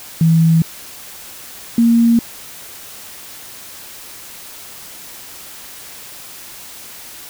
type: tone pair in turn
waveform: sine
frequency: 163.2 / 232.5 Hz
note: E3 / A#3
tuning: -17 / -4 cents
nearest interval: tritone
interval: 613 cents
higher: second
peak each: -8 dBFS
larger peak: neither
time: 0.21-0.62 / 1.78-2.19 s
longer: neither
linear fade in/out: 2 ms
effects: white hiss -35 dBFS RMS until 7.29 s